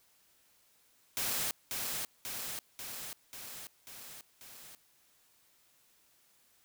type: noise with echo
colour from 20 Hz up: white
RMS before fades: -34 dBFS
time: 1.17-1.51 s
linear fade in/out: 0 ms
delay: 540 ms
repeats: 6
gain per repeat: -3 dB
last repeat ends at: 4.75 s
effects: white hiss -68 dBFS RMS until 6.64 s